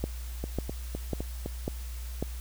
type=two click trains; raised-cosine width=2 ms; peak=-16 / -20 dBFS; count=5 / 5; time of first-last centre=0.04-2.226 / 0.44-1.46 s; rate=1.83 / 3.92 Hz; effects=added 60 Hz sine -35 dBFS peak until 2.4 s + white hiss -49 dBFS RMS until 2.4 s